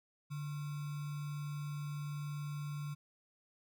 sine tone with sample-and-hold, 146.5 Hz, D3, 4 cents flat, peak -38 dBFS, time 0.3-2.95 s, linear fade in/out 20 ms, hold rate 1225 Hz, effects none

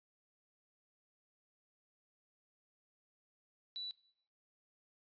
sine tone, 3951 Hz, B7, in tune, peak -40 dBFS, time 3.76-3.91 s, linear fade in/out 0 ms, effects noise-tail reverb RT60 0.6 s tail -19 dB re dry + resampled to 11025 Hz

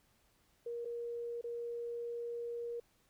sine tone with dropouts, 472.2 Hz, A#4, 22 cents sharp, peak -38 dBFS, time 0.66-2.8 s, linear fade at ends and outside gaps 5 ms, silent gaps 0.849-0.854 / 1.413-1.44 s, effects pink hiss -72 dBFS RMS until 3.09 s

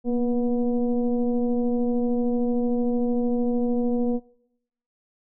sine tone with frequency modulation, 239.4 Hz, A#3, 46 cents sharp, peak -20 dBFS, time 0.04-4.2 s, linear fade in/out 50 ms, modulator 246 Hz, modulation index 1, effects noise-tail reverb RT60 0.8 s tail -21 dB re dry

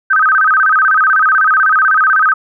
sine tone with vibrato, 1398 Hz, F6, 1 cent sharp, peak -7 dBFS, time 0.1-2.34 s, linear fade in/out 10 ms, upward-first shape square, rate 16 Hz, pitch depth 180 cents each way, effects none

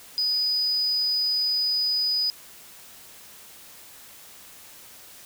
triangle tone, 4970 Hz, D#8, 3 cents flat, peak -19 dBFS, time 0.18-2.3 s, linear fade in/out 0 ms, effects tanh soft clip ceiling -18 dBFS + white hiss -47 dBFS RMS until 5.25 s

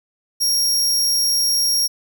sawtooth tone, 5588 Hz, F8, in tune, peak -13 dBFS, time 0.4-1.88 s, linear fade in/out 20 ms, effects none

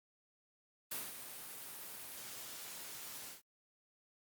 white noise with ADSR envelope, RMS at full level -40 dBFS, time 0.91-3.42 s, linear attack 10 ms, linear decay 190 ms, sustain -8 dB, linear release 140 ms, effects high-pass 100 Hz 12 dB/octave + Opus 32 kbps

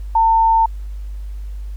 sine tone, 900 Hz, A5, 39 cents sharp, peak -10 dBFS, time 0.15-0.66 s, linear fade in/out 5 ms, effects added 50 Hz sine -25 dBFS peak until 1.76 s + pink hiss -54 dBFS RMS until 1.76 s

